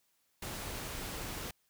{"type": "noise", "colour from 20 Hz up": "pink", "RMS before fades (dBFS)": -41, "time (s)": [0.42, 1.51], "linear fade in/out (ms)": 5, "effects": ["white hiss -75 dBFS RMS until 1.69 s"]}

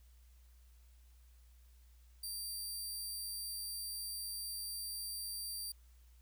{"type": "tone", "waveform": "15% pulse", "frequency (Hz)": 4699, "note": "D8", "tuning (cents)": 0, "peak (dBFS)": -34, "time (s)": [2.23, 5.72], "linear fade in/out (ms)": 5, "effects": ["added 60 Hz sine -59 dBFS peak until 6.21 s", "white hiss -73 dBFS RMS until 6.21 s"]}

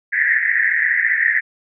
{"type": "band-pass noise", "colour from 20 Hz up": "white", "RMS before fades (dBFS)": -17, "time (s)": [0.12, 1.41], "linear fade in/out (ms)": 20, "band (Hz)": [1700, 2000], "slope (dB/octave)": 96, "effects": []}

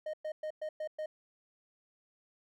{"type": "tone bursts", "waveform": "triangle", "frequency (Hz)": 618, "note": "D#5", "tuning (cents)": -12, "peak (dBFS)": -33, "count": 6, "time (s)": [0.06, 1.06], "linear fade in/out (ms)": 5, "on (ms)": 75, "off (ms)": 110, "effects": []}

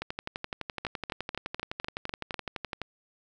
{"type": "two click trains", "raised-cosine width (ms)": 0.3, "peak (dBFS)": [-17, -17], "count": [34, 7], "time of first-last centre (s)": [[0.02, 2.817], [0.85, 2.343]], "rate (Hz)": [11.8, 4.02], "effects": []}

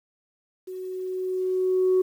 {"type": "tone with level ramp", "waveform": "sine", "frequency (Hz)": 371.3, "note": "F#4", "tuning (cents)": 6, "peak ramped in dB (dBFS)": [-33, -15], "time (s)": [0.67, 2.02], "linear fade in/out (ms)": 10, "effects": ["tanh soft clip ceiling -14 dBFS", "9-bit"]}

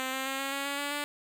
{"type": "tone with pitch steps", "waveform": "5% pulse", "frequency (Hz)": [260.7, 264.8, 269, 273.2, 277.5, 281.8, 286.3, 290.8], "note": ["C4", "C4", "C4", "C#4", "C#4", "C#4", "D4", "D4"], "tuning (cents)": [-6, 21, 48, -25, 2, 29, -44, -17], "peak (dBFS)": -20, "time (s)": [0, 1.04], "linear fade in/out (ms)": 0, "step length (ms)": 130, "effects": []}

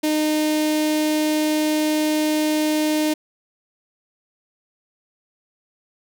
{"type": "tone with notch filter", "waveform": "sawtooth", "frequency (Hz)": 306.5, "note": "D#4", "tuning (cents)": -26, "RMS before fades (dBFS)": -20, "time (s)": [0.03, 3.14], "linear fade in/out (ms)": 10, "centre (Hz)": 1300, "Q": 1.1, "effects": []}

